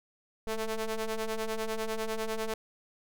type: ring-modulated tone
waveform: sawtooth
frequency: 220 Hz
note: A3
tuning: in tune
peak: -24 dBFS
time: 0.47-2.54 s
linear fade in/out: 2 ms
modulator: 225 Hz
effects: none